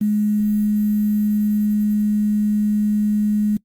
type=tone with quantisation; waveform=sine; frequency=210 Hz; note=G#3; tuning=19 cents sharp; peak=-15 dBFS; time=0.01-3.57 s; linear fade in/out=5 ms; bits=7; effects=noise-tail reverb RT60 0.1 s tail -22 dB re dry + Opus 24 kbps